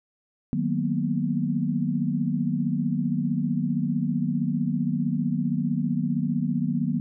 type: chord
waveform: sine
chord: B major seventh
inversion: first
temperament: just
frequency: 154.34 / 185.21 / 231.5 / 246.9 Hz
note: D#3 / F#3 / A#3 / B3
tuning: -14 / +2 / -12 / 0 cents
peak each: -28 dBFS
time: 0.53-7 s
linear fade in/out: 0 ms
effects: none